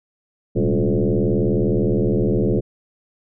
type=tone with frequency modulation; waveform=sine; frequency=112.5 Hz; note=A2; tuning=39 cents sharp; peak=-15 dBFS; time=0.55-2.61 s; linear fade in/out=20 ms; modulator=79.5 Hz; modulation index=4.8; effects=none